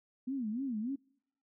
sine tone with vibrato, 241.3 Hz, B3, 40 cents flat, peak -33 dBFS, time 0.27-0.96 s, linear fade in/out 10 ms, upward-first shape sine, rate 3.4 Hz, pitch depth 240 cents each way, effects noise-tail reverb RT60 0.7 s tail -26 dB re dry

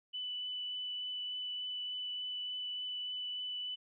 sine tone with vibrato, 2985 Hz, F#7, 15 cents sharp, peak -37 dBFS, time 0.13-3.76 s, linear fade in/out 20 ms, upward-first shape triangle, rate 3.4 Hz, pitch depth 8 cents each way, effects none

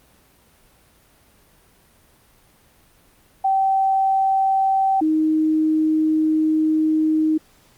sine tone pair in turn, 773 / 312.8 Hz, G5 / D#4, -24 / +9 cents, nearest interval octave + major third, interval 1567 cents, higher first, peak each -15 dBFS, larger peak neither, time 3.44-5.01 / 5.01-7.38 s, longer second, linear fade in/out 10 ms, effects pink hiss -55 dBFS RMS until 7.77 s + Opus 32 kbps

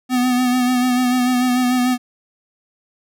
square tone with vibrato, 250 Hz, B3, 21 cents sharp, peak -15 dBFS, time 0.09-1.98 s, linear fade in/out 50 ms, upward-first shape sine, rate 6.8 Hz, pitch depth 31 cents each way, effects none

